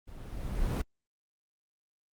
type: noise with level ramp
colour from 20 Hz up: brown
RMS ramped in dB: -46 to -26 dBFS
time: 0.07-0.82 s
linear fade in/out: 10 ms
effects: Opus 24 kbps